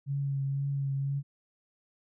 sine tone with vibrato, 138.59 Hz, C#3, in tune, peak -28 dBFS, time 0.06-1.23 s, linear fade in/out 50 ms, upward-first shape triangle, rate 2 Hz, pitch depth 25 cents each way, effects none

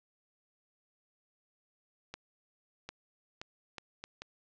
accelerating click train, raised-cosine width 0.2 ms, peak -24 dBFS, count 6, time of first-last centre 2.14-4.22 s, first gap 750 ms, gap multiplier 0.7, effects low-pass 6000 Hz 12 dB/octave

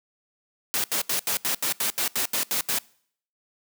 white noise bursts, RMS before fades -25 dBFS, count 12, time 0.74-2.786 s, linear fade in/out 0 ms, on 99 ms, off 78 ms, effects noise-tail reverb RT60 0.6 s tail -24 dB re dry + high-pass 150 Hz 12 dB/octave

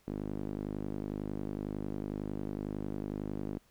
sawtooth tone with band-pass filter, 51 Hz, G#1, 31 cents flat, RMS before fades -38 dBFS, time 0.07-3.59 s, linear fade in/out 10 ms, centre 280 Hz, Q 1.6, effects pink hiss -68 dBFS RMS until 3.7 s

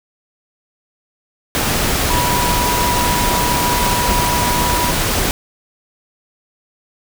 sine tone in noise, 973 Hz, B5, 26 cents flat, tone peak -18 dBFS, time 2.1-4.91 s, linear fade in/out 0 ms, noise pink, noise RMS -17 dBFS, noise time 1.55-5.31 s, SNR -4 dB, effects none

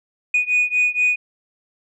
sine beating tone pair, 2472 / 2476.2 Hz, D#7 / D#7, -12 / -9 cents, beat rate 4.2 Hz, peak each -17 / -18 dBFS, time 0.34-1.16 s, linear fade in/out 5 ms, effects tanh soft clip ceiling -11 dBFS

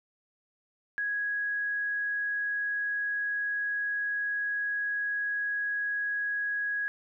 sine tone, 1661.2 Hz, G#6, in tune, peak -28 dBFS, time 0.98-6.88 s, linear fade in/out 0 ms, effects none

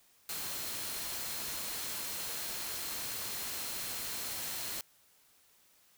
sine tone in noise, 4186 Hz, C8, in tune, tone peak -49 dBFS, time 0.29-4.81 s, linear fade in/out 2 ms, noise white, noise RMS -39 dBFS, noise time 0.29-4.81 s, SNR -13 dB, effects white hiss -66 dBFS RMS until 5.97 s

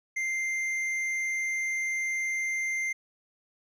sine tone with hard clipping, 2093 Hz, C7, in tune, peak -29 dBFS, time 0.16-2.93 s, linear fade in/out 10 ms, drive 6 dB, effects none

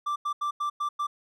triangle tone bursts at uneven times, 1175 Hz, D6, 1 cent sharp, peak -24 dBFS, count 6, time 0.06-0.16 / 0.25-0.33 / 0.41-0.51 / 0.6-0.7 / 0.8-0.89 / 0.99-1.07 s, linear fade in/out 10 ms, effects none

